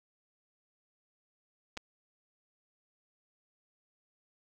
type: clicks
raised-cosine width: 0.2 ms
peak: -27 / -21 dBFS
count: 2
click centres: 1.77 / 1.774 s
effects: none